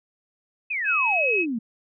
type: exponential sweep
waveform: sine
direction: down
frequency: 2611 to 213.6 Hz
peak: -24 dBFS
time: 0.7-1.59 s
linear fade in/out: 10 ms
type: tone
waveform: sine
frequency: 2559 Hz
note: D#7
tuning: 48 cents sharp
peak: -20 dBFS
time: 0.84-1.46 s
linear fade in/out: 50 ms
effects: none